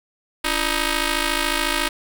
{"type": "ring-modulated tone", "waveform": "5% pulse", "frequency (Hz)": 313.5, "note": "D#4", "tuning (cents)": 13, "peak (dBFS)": -5, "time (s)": [0.44, 1.89], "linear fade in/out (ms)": 10, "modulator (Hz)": 654, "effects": []}